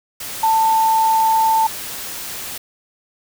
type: tone in noise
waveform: sine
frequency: 890 Hz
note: A5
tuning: 20 cents sharp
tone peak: -12 dBFS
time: 0.43-1.67 s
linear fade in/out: 5 ms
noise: white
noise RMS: -29 dBFS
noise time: 0.2-2.58 s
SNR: +14 dB
effects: none